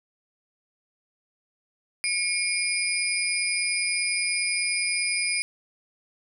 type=tone cluster; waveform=sine; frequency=2205 / 2388 / 4955 / 9460 Hz; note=C#7 / D7 / D#8 / D9; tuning=-10 / +28 / -8 / +12 cents; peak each=-29 dBFS; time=2.04-5.42 s; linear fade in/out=0 ms; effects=none